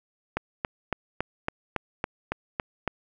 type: click train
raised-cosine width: 0.5 ms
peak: -11 dBFS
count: 10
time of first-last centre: 0.37-2.877 s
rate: 3.59 Hz
effects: none